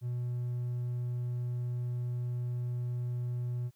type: tone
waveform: triangle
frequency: 122.3 Hz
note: B2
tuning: 16 cents flat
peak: -29 dBFS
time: 0.01-3.71 s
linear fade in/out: 50 ms
effects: tanh soft clip ceiling -25 dBFS + white hiss -73 dBFS RMS until 3.75 s